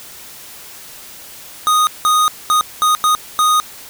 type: tone bursts at uneven times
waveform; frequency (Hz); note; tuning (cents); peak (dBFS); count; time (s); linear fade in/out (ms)
square; 1241; D#6; -5; -11; 6; 1.67-1.87 / 2.05-2.28 / 2.5-2.61 / 2.82-2.95 / 3.04-3.15 / 3.39-3.6; 0
effects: white hiss -36 dBFS RMS until 3.89 s